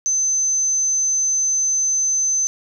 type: tone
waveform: sine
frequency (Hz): 6150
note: G8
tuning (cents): -34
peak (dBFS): -16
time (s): 0.06-2.47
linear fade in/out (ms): 0
effects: none